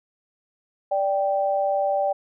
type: tone pair together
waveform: sine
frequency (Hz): 585.5 / 784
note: D5 / G5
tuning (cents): -5 / 0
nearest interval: perfect fourth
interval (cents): 505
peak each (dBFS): -22 / -23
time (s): 0.91-2.13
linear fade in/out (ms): 10
effects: none